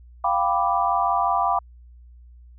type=chord; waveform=sine; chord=G dominant seventh; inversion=third; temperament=equal; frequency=698.5 / 784 / 987.8 / 1174.7 Hz; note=F5 / G5 / B5 / D6; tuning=0 / 0 / 0 / 0 cents; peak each=-24 dBFS; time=0.24-1.59 s; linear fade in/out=5 ms; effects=added 60 Hz sine -44 dBFS peak until 2.58 s